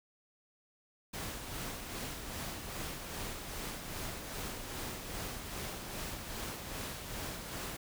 pink noise with tremolo, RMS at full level -40 dBFS, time 1.13-7.77 s, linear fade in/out 10 ms, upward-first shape sine, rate 2.5 Hz, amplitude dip 40%, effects none

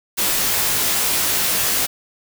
white noise with comb filter, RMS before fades -19 dBFS, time 0.17-1.87 s, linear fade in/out 20 ms, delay 18 ms, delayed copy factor -0.65, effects none

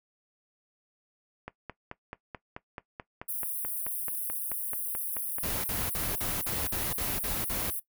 click train, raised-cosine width 0.5 ms, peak -23 dBFS, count 22, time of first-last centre 1.48-6.035 s, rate 4.61 Hz
white high-pass noise, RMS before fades -34 dBFS, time 3.28-7.8 s, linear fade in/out 10 ms, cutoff 9300 Hz, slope 96 dB/octave
pink noise bursts, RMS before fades -35 dBFS, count 9, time 5.43-7.704 s, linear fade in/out 5 ms, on 210 ms, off 48 ms
effects noise-tail reverb RT60 0.1 s tail -17 dB re dry

